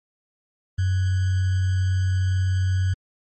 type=tone with sample-and-hold; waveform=sine; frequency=93.6 Hz; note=F#2; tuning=20 cents sharp; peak=-18 dBFS; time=0.78-2.94 s; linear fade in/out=10 ms; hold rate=1575 Hz; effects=MP3 32 kbps